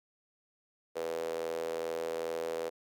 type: tone with high-pass filter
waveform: sawtooth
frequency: 82.41 Hz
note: E2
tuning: in tune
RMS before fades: -36 dBFS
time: 0.95-2.7 s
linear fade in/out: 20 ms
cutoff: 480 Hz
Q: 6.5
effects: none